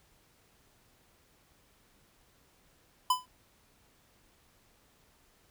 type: tone with exponential decay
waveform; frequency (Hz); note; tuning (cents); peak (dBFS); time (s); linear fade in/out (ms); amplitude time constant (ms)
square; 1006; B5; +32; -21; 3.1-3.26; 5; 33
effects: pink hiss -66 dBFS RMS until 5.5 s